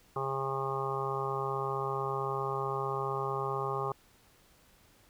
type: harmonic tone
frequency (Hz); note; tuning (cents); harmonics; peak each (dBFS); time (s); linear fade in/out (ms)
135.5; C#3; -39; 1 / 3 / 4 / 5 / 6 / 7 / 8 / 9; -39 / -36 / -43 / -46 / -38 / -45 / -37 / -39; 0.16-3.92; 2
effects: pink hiss -63 dBFS RMS until 5.09 s